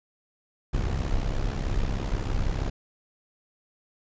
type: noise with amplitude modulation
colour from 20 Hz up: brown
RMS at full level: -23 dBFS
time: 0.73-2.7 s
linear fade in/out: 10 ms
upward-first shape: sine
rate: 66.3 Hz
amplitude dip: 75%
effects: resampled to 16000 Hz